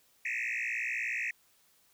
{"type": "tone with frequency modulation", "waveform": "sine", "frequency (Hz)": 2217, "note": "C#7", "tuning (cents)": 0, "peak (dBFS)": -29, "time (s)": [0.25, 1.31], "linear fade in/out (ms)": 5, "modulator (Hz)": 58.4, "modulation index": 6.6, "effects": ["tanh soft clip ceiling -30 dBFS", "white hiss -67 dBFS RMS until 1.93 s"]}